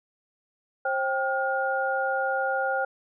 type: tone cluster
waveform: sine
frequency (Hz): 533 / 786 / 1424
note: C5 / G5 / F6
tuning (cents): +32 / +4 / +33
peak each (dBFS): -28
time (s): 0.85-2.85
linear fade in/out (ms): 5
effects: none